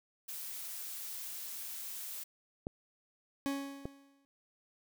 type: noise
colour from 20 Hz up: blue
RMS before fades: -43 dBFS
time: 0.28-2.24 s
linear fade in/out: 10 ms
type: clicks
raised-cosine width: 2 ms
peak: -24 dBFS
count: 2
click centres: 2.669 / 3.855 s
type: tone with exponential decay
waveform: 40% pulse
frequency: 277.2 Hz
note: C#4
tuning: in tune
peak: -30 dBFS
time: 3.46-4.25 s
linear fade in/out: 0 ms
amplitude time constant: 170 ms
effects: none